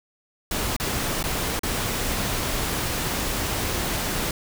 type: noise with dropouts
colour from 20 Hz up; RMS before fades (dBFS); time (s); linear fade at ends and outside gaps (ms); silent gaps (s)
pink; -26; 0.51-4.31; 2; 0.765-0.799 / 1.228-1.239 / 1.593-1.633
effects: none